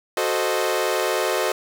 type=chord; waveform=sawtooth; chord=F# diminished seventh; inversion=none; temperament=equal; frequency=370 / 440 / 523.3 / 622.3 Hz; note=F#4 / A4 / C5 / Eb5; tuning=0 / 0 / 0 / 0 cents; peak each=-22 dBFS; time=0.17-1.52 s; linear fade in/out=2 ms; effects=none